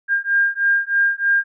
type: beating tone pair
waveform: sine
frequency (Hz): 1605 / 1608.2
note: G6 / G6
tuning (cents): +40 / +44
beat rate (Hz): 3.2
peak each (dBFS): -18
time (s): 0.08-1.44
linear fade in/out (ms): 50
effects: none